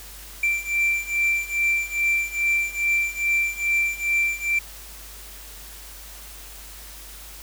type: beating tone pair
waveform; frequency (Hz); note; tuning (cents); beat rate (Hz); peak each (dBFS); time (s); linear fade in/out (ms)
triangle; 2349 / 2351.4; D7 / D7; 0 / +2; 2.4; -23 / -21; 0.43-4.59; 5
effects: added 50 Hz sine -43 dBFS peak until 7.42 s + white hiss -42 dBFS RMS until 7.42 s